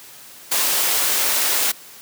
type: high-pass noise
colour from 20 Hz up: white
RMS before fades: -19 dBFS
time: 0.51-1.72 s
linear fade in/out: 10 ms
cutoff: 350 Hz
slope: 12 dB/octave
effects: white hiss -42 dBFS RMS until 2.01 s + high-pass 100 Hz 12 dB/octave